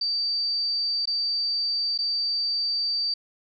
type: tone with dropouts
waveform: sine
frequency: 4636 Hz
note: D8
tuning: 23 cents flat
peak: -23 dBFS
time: 0.01-3.14 s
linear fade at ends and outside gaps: 5 ms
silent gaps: 1.056-1.073 / 1.978-1.987 s
effects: none